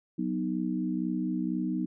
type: chord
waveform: sine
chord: B major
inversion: second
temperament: equal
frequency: 185 / 246.9 / 311.1 Hz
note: F#3 / B3 / D#4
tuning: 0 / 0 / 0 cents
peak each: -32 dBFS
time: 0.18-1.86 s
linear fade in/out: 10 ms
effects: none